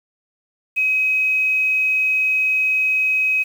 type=tone with quantisation; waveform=sine; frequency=2536 Hz; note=D#7; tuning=32 cents sharp; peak=-15 dBFS; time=0.76-3.44 s; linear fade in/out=20 ms; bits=7; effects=none